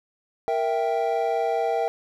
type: chord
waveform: triangle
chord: E diminished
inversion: second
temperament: equal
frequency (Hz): 466.2 / 659.3 / 784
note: Bb4 / E5 / G5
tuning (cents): 0 / 0 / 0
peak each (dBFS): -24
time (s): 0.48-1.88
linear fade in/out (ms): 0
effects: none